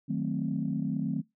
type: chord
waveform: sine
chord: D# diminished seventh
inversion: none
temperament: equal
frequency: 155.56 / 185 / 220 / 261.6 Hz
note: D#3 / F#3 / A3 / C4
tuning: 0 / 0 / 0 / 0 cents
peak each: -33 dBFS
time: 0.08-1.22 s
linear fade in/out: 20 ms
effects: noise-tail reverb RT60 0.2 s tail -24 dB re dry + tanh soft clip ceiling -18 dBFS